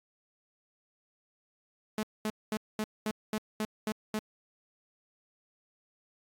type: tone bursts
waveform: sawtooth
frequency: 215.1 Hz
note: A3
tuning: 39 cents flat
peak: -26 dBFS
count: 9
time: 1.98-4.19 s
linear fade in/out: 2 ms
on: 50 ms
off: 220 ms
effects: AAC 48 kbps